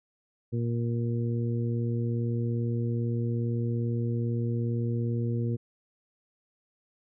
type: harmonic tone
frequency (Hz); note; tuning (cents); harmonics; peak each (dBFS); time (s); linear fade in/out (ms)
117.6; A#2; +16; 1 / 2 / 3 / 4; -27 / -33 / -37 / -39; 0.52-5.57; 20
effects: none